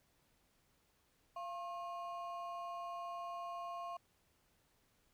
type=ring-modulated tone; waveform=triangle; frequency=884 Hz; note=A5; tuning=8 cents sharp; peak=-37 dBFS; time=1.36-3.97 s; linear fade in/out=5 ms; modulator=193 Hz; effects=pink hiss -75 dBFS RMS until 5.13 s